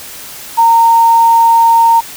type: tone with quantisation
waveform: sine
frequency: 920 Hz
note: A#5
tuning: 23 cents flat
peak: -4 dBFS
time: 0.57-2.01 s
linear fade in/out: 20 ms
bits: 5
effects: white hiss -29 dBFS RMS until 2.16 s